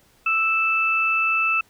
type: tone pair together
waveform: sine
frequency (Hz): 1318.5 / 2637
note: E6 / E7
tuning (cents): 0 / 0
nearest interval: octave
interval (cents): 1200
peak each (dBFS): -23 / -19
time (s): 0.26-1.61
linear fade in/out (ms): 5
effects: pink hiss -58 dBFS RMS until 1.69 s